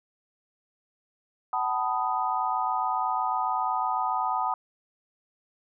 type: chord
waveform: sine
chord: B dominant seventh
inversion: second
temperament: equal with one note detuned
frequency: 753.8 / 880 / 987.8 / 1244.5 Hz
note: F#5 / A5 / B5 / D#6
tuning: +32 / 0 / 0 / 0 cents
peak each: -30 dBFS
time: 1.53-4.54 s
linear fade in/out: 2 ms
effects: none